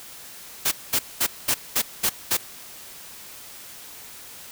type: noise bursts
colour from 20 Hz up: white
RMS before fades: -21 dBFS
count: 7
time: 0.65-2.372 s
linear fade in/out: 10 ms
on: 66 ms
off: 210 ms
effects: white hiss -42 dBFS RMS until 4.51 s